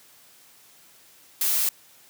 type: noise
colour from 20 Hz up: blue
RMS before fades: -23 dBFS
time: 1.41-1.69 s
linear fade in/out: 2 ms
effects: white hiss -54 dBFS RMS until 2.09 s + high-pass 100 Hz 12 dB/octave